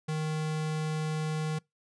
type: tone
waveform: square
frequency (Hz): 155.56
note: D#3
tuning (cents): 0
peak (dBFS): -30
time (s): 0.08-1.59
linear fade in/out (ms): 10
effects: noise-tail reverb RT60 0.2 s tail -25 dB re dry + resampled to 22050 Hz